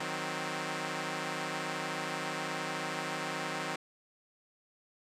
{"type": "chord", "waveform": "5% pulse", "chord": "C diminished", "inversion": "first", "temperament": "equal", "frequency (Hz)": [155.56, 185, 261.6], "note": ["Eb3", "Gb3", "C4"], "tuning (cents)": [0, 0, 0], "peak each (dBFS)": [-27, -28, -27], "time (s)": [0, 3.76], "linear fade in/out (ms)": 5, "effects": ["low-pass 8000 Hz 12 dB/octave"]}